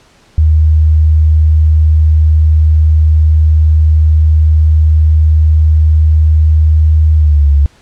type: tone with pitch glide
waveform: sine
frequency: 77.78 to 71.32 Hz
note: D#2 to C#2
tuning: 0 to +50 cents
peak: -4 dBFS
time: 0.38-7.66 s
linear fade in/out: 0 ms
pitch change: -150 cents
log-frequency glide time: 7.16-7.48 s
effects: pink hiss -46 dBFS RMS until 7.81 s + low-pass 7000 Hz 12 dB/octave